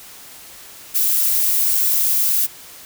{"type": "noise", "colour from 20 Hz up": "violet", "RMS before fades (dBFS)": -17, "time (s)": [0.94, 2.47], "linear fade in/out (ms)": 20, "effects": ["white hiss -40 dBFS RMS until 2.85 s"]}